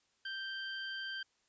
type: tone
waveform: 25% pulse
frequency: 1568 Hz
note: G6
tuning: in tune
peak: -35 dBFS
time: 0.25-1.23 s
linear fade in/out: 5 ms
effects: white hiss -75 dBFS RMS until 1.48 s + resampled to 16000 Hz